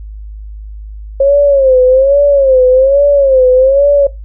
sine tone with vibrato, 539 Hz, C#5, 49 cents flat, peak -4 dBFS, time 1.2-4.07 s, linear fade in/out 5 ms, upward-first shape sine, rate 1.2 Hz, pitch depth 110 cents each way, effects noise-tail reverb RT60 0.2 s tail -18 dB re dry + added 52 Hz sine -24 dBFS peak until 4.24 s

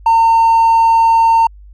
triangle tone, 910 Hz, A#5, 42 cents flat, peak -4 dBFS, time 0.06-1.47 s, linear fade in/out 5 ms, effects tanh soft clip ceiling -2 dBFS + added 50 Hz sine -35 dBFS peak until 1.73 s

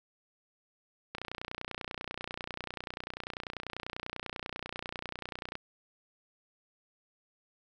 click train, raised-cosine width 0.3 ms, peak -21 dBFS, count 134, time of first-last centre 1.15-5.554 s, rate 30.2 Hz, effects none

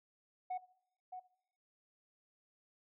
sine tone with echo, 737 Hz, F#5, 7 cents flat, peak -34 dBFS, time 0.5-0.58 s, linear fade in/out 10 ms, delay 620 ms, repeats 1, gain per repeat -9 dB, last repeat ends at 1.2 s, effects noise-tail reverb RT60 0.7 s tail -20 dB re dry + tanh soft clip ceiling -35 dBFS

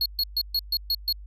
square tone bursts, 4325 Hz, C#8, 43 cents flat, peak -22 dBFS, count 7, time 0.01-1.126 s, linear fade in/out 2 ms, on 48 ms, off 130 ms, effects added 50 Hz sine -39 dBFS peak until 1.26 s

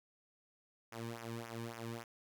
sawtooth tone with flanger, 115.8 Hz, A#2, 11 cents flat, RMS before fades -45 dBFS, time 0.92-2.04 s, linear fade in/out 5 ms, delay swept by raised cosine 0.23 to 1.53 ms, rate 3.6 Hz, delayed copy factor -0.9, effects none

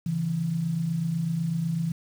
sine tone pair together, 138.59 / 166.63 Hz, C#3 / E3, 0 / +19 cents, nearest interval minor third, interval 319 cents, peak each -32 / -25 dBFS, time 0.06-1.92 s, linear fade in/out 5 ms, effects 8-bit

